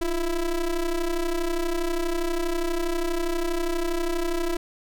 square ring-modulated tone, 164.81 Hz, E3, in tune, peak -21 dBFS, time 0.01-4.57 s, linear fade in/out 5 ms, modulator 181 Hz, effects none

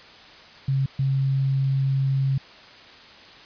sine tone bursts at uneven times, 135.4 Hz, C#3, 40 cents flat, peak -19 dBFS, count 2, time 0.68-0.86 / 0.99-2.38 s, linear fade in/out 5 ms, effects white hiss -46 dBFS RMS until 3.45 s + resampled to 11025 Hz

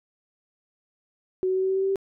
sine tone with pitch steps, 372.5 / 374.9 / 377.3 / 379.7 / 382.1 / 384.5 / 387 / 389.4 Hz, F#4 / F#4 / F#4 / F#4 / G4 / G4 / G4 / G4, +12 / +23 / +34 / +45 / -44 / -33 / -22 / -12 cents, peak -21 dBFS, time 1.43-1.958 s, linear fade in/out 0 ms, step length 66 ms, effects none

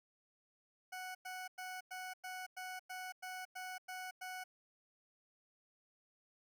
20% pulse tone bursts, 740 Hz, F#5, in tune, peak -39 dBFS, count 11, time 0.92-4.44 s, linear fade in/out 10 ms, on 230 ms, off 99 ms, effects none

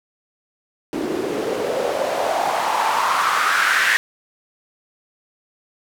white noise with band-pass filter sweep, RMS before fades -20 dBFS, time 0.93-3.97 s, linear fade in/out 0 ms, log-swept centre 300 to 1800 Hz, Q 3.9, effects none

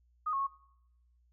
sine tone with pitch steps, 1243 / 1091 / 1098 Hz, D#6 / C#6 / C#6, -2 / -28 / -17 cents, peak -30 dBFS, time 0.26-0.47 s, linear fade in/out 10 ms, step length 70 ms, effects noise-tail reverb RT60 0.8 s tail -21 dB re dry + added 60 Hz sine -65 dBFS peak until 1.32 s

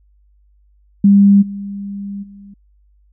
sine tone with level steps, 200 Hz, G3, 35 cents sharp, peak -5 / -23 / -35 dBFS, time 1.04-2.54 s, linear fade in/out 5 ms, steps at 1.41 / 2.22 s, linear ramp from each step 20 ms, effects added 50 Hz sine -50 dBFS peak until 3.12 s

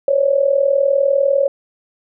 sine tone with amplitude modulation, 554.4 Hz, C#5, in tune, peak -8 dBFS, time 0.08-1.48 s, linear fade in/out 2 ms, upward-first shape sine, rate 40 Hz, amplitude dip 80%, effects none

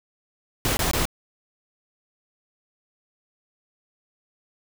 pink noise bursts, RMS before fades -23 dBFS, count 3, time 0.65-1.054 s, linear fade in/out 0 ms, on 120 ms, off 22 ms, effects none

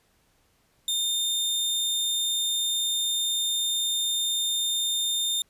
sawtooth tone, 3629 Hz, A#7, 47 cents flat, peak -21 dBFS, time 0.88-5.42 s, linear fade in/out 2 ms, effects pink hiss -66 dBFS RMS until 5.49 s + resampled to 32000 Hz

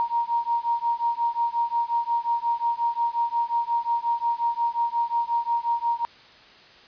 sine beating tone pair, 935 / 940.6 Hz, A#5 / A#5, +5 / +15 cents, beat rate 5.6 Hz, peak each -25 dBFS, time 0-6.05 s, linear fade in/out 0 ms, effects white hiss -50 dBFS RMS until 6.87 s + resampled to 11025 Hz

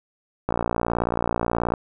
click train, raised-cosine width 1 ms, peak -8 dBFS, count 74, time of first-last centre 0.49-1.738 s, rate 58.5 Hz, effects none

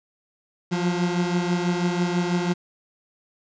30% pulse beating tone pair, 174.61 / 180.71 Hz, F3 / F#3, 0 / -41 cents, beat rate 6.1 Hz, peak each -20 / -24 dBFS, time 0.71-2.54 s, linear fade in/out 20 ms, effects resampled to 16000 Hz + 8-bit

